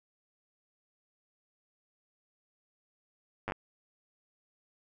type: slowing click train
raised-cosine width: 0.5 ms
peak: -20 dBFS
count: 5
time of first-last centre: 3.48-3.521 s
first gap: 9 ms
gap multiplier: 1.09
effects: none